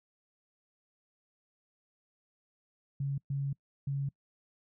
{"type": "tone bursts at uneven times", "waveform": "sine", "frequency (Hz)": 139, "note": "C#3", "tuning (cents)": 5, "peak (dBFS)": -30, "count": 3, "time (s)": [[3, 3.18], [3.3, 3.53], [3.87, 4.09]], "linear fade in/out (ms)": 5, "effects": ["noise-tail reverb RT60 0.1 s tail -25 dB re dry"]}